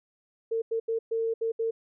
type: tone bursts at uneven times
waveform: sine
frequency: 453.3 Hz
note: A#4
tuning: 48 cents flat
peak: -25 dBFS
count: 6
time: 0.51-0.62 / 0.71-0.8 / 0.88-0.99 / 1.11-1.34 / 1.41-1.52 / 1.59-1.71 s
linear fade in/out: 10 ms
effects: none